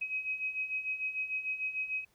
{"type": "beating tone pair", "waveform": "sine", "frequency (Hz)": [2532, 2538.7], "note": ["D#7", "D#7"], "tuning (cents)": [30, 34], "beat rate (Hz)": 6.7, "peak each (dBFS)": [-39, -34], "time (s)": [0.01, 2.05], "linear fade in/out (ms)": 10, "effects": ["pink hiss -70 dBFS RMS until 2.14 s"]}